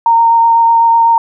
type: tone with vibrato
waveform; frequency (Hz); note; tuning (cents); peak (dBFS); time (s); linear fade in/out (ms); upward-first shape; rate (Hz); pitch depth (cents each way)
sine; 922; A#5; -19; -5; 0.06-1.18; 2; sine; 8; 10
effects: none